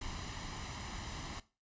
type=noise with comb filter; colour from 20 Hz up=pink; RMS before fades=-43 dBFS; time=0.01-1.4 s; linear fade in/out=5 ms; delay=1 ms; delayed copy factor=+0.55; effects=noise-tail reverb RT60 0.3 s tail -17 dB re dry + resampled to 16000 Hz